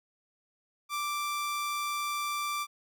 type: tone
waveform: sawtooth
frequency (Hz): 1174.7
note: D6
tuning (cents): 0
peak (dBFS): -27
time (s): 0.89-2.67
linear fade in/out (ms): 50
effects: none